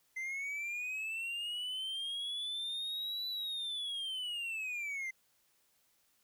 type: linear two-way sweep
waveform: triangle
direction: up then down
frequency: 2056 to 3982 to 2056 Hz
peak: -35 dBFS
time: 0.16-5.11 s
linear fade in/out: 10 ms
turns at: 3.28 s
effects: white hiss -73 dBFS RMS until 6.23 s